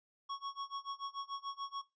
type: tone with tremolo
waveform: square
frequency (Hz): 1108.7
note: C#6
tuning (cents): 0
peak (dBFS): -38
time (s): 0.29-1.82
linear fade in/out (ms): 10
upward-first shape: sine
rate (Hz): 6.9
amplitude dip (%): 95
effects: noise-tail reverb RT60 0.2 s tail -17 dB re dry + resampled to 16000 Hz